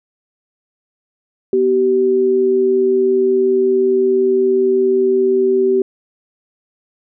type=tone pair together; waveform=sine; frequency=246.9 / 384.1 Hz; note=B3 / G4; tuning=0 / -35 cents; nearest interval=minor sixth; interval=765 cents; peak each=-21 / -11 dBFS; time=1.53-5.82 s; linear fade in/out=2 ms; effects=none